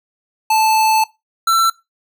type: tone pair in turn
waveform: square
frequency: 876 / 1341.8 Hz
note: A5 / E6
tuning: -8 / +30 cents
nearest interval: perfect fifth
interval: 738 cents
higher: second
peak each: -12 dBFS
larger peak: neither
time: 0.5-1.04 / 1.47-1.7 s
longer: first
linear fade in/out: 5 ms
effects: noise-tail reverb RT60 0.2 s tail -19 dB re dry